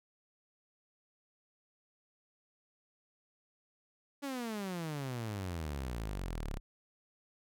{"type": "exponential sweep", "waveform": "sawtooth", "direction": "down", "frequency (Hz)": [287.9, 32.43], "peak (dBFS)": -33, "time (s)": [4.22, 6.6], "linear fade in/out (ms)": 20, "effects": []}